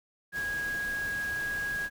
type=tone in noise; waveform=sine; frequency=1649 Hz; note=G#6; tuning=13 cents flat; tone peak=-30 dBFS; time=0.32-1.9 s; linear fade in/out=50 ms; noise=pink; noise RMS=-43 dBFS; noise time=0.32-1.9 s; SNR=+10 dB; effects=none